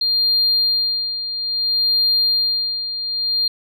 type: tone with tremolo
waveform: sine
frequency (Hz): 4200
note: C8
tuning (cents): +6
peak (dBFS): -12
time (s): 0.01-3.48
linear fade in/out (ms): 5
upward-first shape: sine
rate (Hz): 0.6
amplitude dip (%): 70
effects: tanh soft clip ceiling -10 dBFS